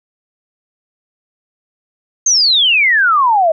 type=exponential sweep; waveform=sine; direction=down; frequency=6500 to 618 Hz; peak=-8 dBFS; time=2.26-3.52 s; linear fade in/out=5 ms; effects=none